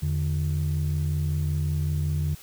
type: tone pair together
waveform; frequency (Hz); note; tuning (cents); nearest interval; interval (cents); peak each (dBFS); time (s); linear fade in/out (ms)
sine; 83.6 / 148.96; E2 / D3; +25 / +25; minor seventh; 1000; -24 / -24; 0.02-2.35; 10
effects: tanh soft clip ceiling -19 dBFS + white hiss -48 dBFS RMS until 2.42 s